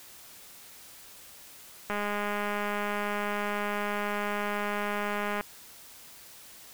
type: click train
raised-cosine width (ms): 0.5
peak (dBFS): -17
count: 724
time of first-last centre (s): 1.9-5.41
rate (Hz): 206
effects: white hiss -50 dBFS RMS until 6.73 s